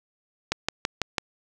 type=click train; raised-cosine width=0.2 ms; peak=-6 dBFS; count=5; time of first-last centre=0.52-1.182 s; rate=6.04 Hz; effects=none